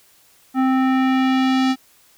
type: tone with low-pass filter sweep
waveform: square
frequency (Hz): 261.6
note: C4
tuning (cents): 0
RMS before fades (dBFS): -17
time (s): 0.54-1.76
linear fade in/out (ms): 50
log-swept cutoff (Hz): 1300 to 4900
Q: 1.2
effects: white hiss -54 dBFS RMS until 2.17 s